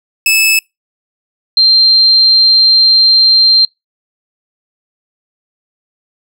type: tone pair in turn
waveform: sawtooth / sine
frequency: 2609 / 4161 Hz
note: E7 / C8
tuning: -18 / -10 cents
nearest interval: minor sixth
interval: 808 cents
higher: second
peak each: -4 dBFS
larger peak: neither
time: 0.26-0.59 / 1.57-3.65 s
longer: second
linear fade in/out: 2 ms
effects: noise-tail reverb RT60 0.2 s tail -26 dB re dry